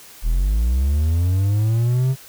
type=linear sweep; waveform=triangle; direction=up; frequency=36.71 to 134.6 Hz; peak=-13 dBFS; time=0.22-2.16 s; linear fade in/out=50 ms; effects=white hiss -43 dBFS RMS until 2.28 s